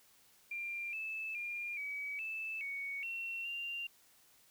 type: tone with pitch steps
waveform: sine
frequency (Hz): 2383 / 2622 / 2406 / 2274 / 2631 / 2230 / 2720 / 2780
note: D7 / E7 / D7 / C#7 / E7 / C#7 / F7 / F7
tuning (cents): +25 / -10 / +41 / +44 / -4 / +10 / -46 / -9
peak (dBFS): -38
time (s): 0.51-3.87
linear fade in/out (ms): 5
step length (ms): 420
effects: white hiss -66 dBFS RMS until 4.5 s